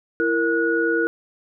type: tone cluster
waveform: sine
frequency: 334.3 / 464.1 / 1458 Hz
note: E4 / A#4 / F#6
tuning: +24 / -8 / -26 cents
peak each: -22 dBFS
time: 0.2-1.07 s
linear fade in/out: 0 ms
effects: none